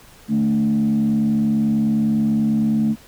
sine tone with frequency modulation, 220 Hz, A3, in tune, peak -14 dBFS, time 0.28-2.96 s, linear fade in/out 50 ms, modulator 69.3 Hz, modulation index 0.57, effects tanh soft clip ceiling -11 dBFS + pink hiss -47 dBFS RMS until 3.07 s

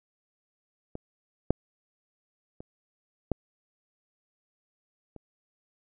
clicks, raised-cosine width 2 ms, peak -23 / -8 / -28 / -12 / -30 dBFS, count 5, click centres 0.954 / 1.506 / 2.605 / 3.317 / 5.163 s, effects none

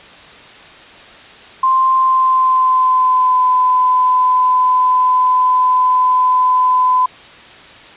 sine tone with pitch glide, 1046.5 to 1010.9 Hz, C6 to B5, 0 to +40 cents, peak -9 dBFS, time 1.63-7.06 s, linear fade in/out 5 ms, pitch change -60 cents, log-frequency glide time 1.94-3.44 s, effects white hiss -38 dBFS RMS until 7.96 s + resampled to 8000 Hz

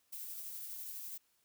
violet noise with tremolo, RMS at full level -44 dBFS, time 0.12-1.18 s, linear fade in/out 10 ms, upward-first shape sine, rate 12 Hz, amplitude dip 25%, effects white hiss -75 dBFS RMS until 1.44 s

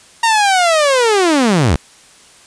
sawtooth linear sweep, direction down, 932.3 to 62.1 Hz, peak -6 dBFS, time 0.23-1.76 s, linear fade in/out 5 ms, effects white hiss -44 dBFS RMS until 2.46 s + resampled to 22050 Hz

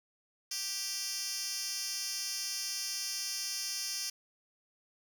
10% pulse tone with high-pass filter, 392 Hz, G4, in tune, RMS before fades -37 dBFS, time 0.51-4.1 s, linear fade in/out 5 ms, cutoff 4700 Hz, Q 2.5, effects none

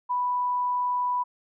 sine tone, 987.8 Hz, B5, in tune, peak -23 dBFS, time 0.09-1.24 s, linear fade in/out 20 ms, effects none

